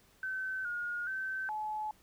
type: tone with pitch steps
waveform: sine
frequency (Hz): 1531 / 1432 / 1542 / 856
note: G6 / F6 / G6 / A5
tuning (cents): -41 / +43 / -29 / -48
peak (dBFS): -34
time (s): 0.23-1.91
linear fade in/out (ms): 2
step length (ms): 420
effects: pink hiss -65 dBFS RMS until 2.02 s